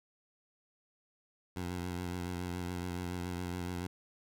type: tone with vibrato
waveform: 15% pulse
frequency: 89 Hz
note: F2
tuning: 33 cents sharp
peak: -30 dBFS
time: 1.56-3.87 s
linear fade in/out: 5 ms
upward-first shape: triangle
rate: 7.1 Hz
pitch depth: 47 cents each way
effects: none